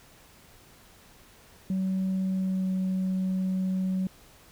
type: tone with pitch glide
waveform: sine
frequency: 189 to 187.37 Hz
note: F#3 to F#3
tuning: +37 to +22 cents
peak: -23 dBFS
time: 1.7-4.07 s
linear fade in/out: 2 ms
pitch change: -15 cents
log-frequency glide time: 2.25-2.73 s
effects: tanh soft clip ceiling -23 dBFS + pink hiss -55 dBFS RMS until 4.51 s